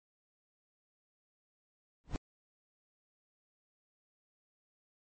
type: noise with exponential growth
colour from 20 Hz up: brown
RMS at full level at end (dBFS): -30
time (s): 2.04-2.16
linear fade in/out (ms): 0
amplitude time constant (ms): 24
effects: MP3 32 kbps